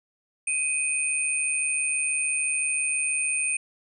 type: tone pair together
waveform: sine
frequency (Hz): 2505 / 8927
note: D#7 / C#9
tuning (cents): +11 / +11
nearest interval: octave + minor seventh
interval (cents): 2200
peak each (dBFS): -26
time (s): 0.47-3.57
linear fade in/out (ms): 5
effects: none